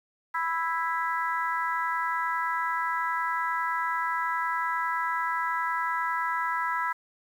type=harmonic tone; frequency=329.6 Hz; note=E4; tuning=in tune; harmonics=3 / 4 / 5 / 6; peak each=-29 / -31 / -33 / -35 dBFS; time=0.34-6.93 s; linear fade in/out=10 ms; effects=9-bit